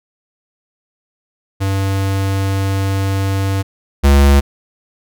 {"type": "tone pair in turn", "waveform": "square", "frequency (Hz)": [97.3, 70.04], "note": ["G2", "C#2"], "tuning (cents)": [-12, 18], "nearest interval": "tritone", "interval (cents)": 570, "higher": "first", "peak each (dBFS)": [-15, -7], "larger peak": "second", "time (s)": [[1.6, 3.63], [4.03, 4.41]], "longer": "first", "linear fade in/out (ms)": 20, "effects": []}